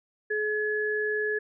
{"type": "tone pair together", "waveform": "sine", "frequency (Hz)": [425, 1700], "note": ["G#4", "G#6"], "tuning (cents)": [40, 40], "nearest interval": "2 octaves", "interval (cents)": 2400, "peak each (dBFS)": [-28, -28], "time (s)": [0.3, 1.39], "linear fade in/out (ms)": 10, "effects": []}